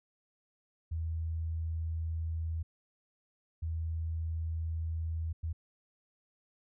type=tone bursts at uneven times; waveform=sine; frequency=81.3 Hz; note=E2; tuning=23 cents flat; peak=-32 dBFS; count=3; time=0.91-2.63 / 3.62-5.33 / 5.43-5.53 s; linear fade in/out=10 ms; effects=none